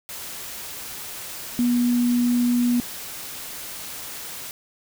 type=tone in noise; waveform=sine; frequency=242.5 Hz; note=B3; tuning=31 cents flat; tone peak=-17 dBFS; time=1.59-2.8 s; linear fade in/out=0 ms; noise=white; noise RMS=-35 dBFS; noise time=0.09-4.51 s; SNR=+15 dB; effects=none